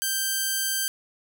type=tone; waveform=5% pulse; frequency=1568 Hz; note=G6; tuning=in tune; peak=-13 dBFS; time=0.02-0.88 s; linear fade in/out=0 ms; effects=none